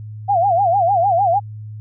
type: tone with vibrato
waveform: sine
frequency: 740 Hz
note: F#5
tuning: in tune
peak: -12 dBFS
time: 0.28-1.4 s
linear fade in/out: 20 ms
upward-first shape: sine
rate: 6.6 Hz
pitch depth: 180 cents each way
effects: added 107 Hz sine -29 dBFS peak until 1.8 s